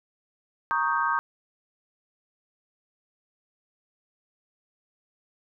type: chord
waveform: sine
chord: Eb dominant seventh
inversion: second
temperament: equal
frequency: 932.3 / 1108.7 / 1244.5 / 1568 Hz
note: Bb5 / Db6 / Eb6 / G6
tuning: 0 / 0 / 0 / 0 cents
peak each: -28 dBFS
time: 0.71-1.19 s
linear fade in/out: 0 ms
effects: none